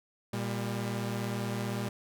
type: tone pair together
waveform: sawtooth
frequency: 117.69 / 199.8 Hz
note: A#2 / G3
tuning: +17 / +33 cents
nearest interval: major sixth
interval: 916 cents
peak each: -30 / -31 dBFS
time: 0.33-1.89 s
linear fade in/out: 5 ms
effects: none